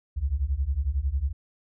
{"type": "beating tone pair", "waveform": "sine", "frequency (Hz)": [63, 74], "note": ["B1", "D2"], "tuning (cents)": [35, 14], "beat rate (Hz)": 11, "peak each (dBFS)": [-27, -26], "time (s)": [0.16, 1.33], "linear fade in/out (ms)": 20, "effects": []}